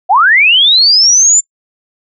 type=linear sweep; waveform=sine; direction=up; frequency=673 to 7250 Hz; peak=-4 dBFS; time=0.09-1.41 s; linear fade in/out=20 ms; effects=noise-tail reverb RT60 0.1 s tail -26 dB re dry